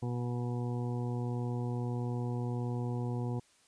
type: harmonic tone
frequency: 121.5 Hz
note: B2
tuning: 28 cents flat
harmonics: 1 / 2 / 3 / 4 / 6 / 7 / 8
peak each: -33 / -39 / -43 / -45 / -49 / -50 / -51 dBFS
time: 0.02-3.4 s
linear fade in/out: 10 ms
effects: white hiss -66 dBFS RMS until 3.67 s + resampled to 22050 Hz